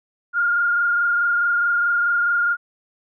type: tone with frequency modulation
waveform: sine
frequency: 1413 Hz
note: F6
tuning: 20 cents sharp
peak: -16 dBFS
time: 0.33-2.57 s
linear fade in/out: 50 ms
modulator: 24.7 Hz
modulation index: 0.96
effects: none